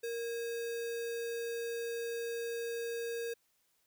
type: tone with sample-and-hold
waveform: sine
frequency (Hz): 466.2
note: A#4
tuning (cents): 0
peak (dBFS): -35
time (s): 0.03-3.34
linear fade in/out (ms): 10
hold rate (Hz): 2100
effects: white hiss -75 dBFS RMS until 3.86 s